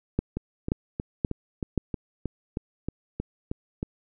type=two click trains; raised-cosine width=3 ms; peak=-10 / -16 dBFS; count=4 / 12; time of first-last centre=0.19-1.777 / 0.37-3.829 s; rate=1.89 / 3.18 Hz; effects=none